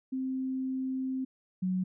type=tone pair in turn; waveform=sine; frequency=261.6 / 184.98 Hz; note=C4 / F#3; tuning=0 / 0 cents; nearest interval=tritone; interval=600 cents; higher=first; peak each=-30 / -27 dBFS; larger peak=second; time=0.12-1.25 / 1.62-1.84 s; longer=first; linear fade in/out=10 ms; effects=none